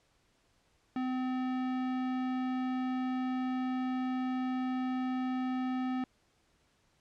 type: tone with tanh clipping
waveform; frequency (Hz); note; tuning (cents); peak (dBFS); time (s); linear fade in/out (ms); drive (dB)
sine; 256.1; C4; -37; -33; 0.96-6.04; 2; 18
effects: pink hiss -71 dBFS RMS until 7 s + low-pass 8000 Hz 12 dB/octave